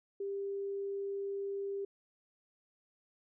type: tone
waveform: sine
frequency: 396.8 Hz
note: G4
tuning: 21 cents sharp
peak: -35 dBFS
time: 0.2-1.85 s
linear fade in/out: 5 ms
effects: none